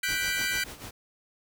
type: chord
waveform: sawtooth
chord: G major seventh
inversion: third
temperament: equal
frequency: 1480 / 1568 / 1975.5 / 2349 Hz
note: F#6 / G6 / B6 / D7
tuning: 0 / 0 / 0 / 0 cents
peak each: -29 dBFS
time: 0.03-0.64 s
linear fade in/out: 5 ms
type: noise with tremolo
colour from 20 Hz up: pink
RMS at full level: -40 dBFS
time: 0.08-0.91 s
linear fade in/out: 5 ms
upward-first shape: sine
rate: 6.8 Hz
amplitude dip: 70%
effects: none